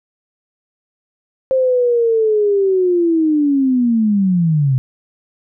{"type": "linear sweep", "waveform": "sine", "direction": "down", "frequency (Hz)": [529, 126], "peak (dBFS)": -11, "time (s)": [1.51, 4.78], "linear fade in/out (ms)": 0, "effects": []}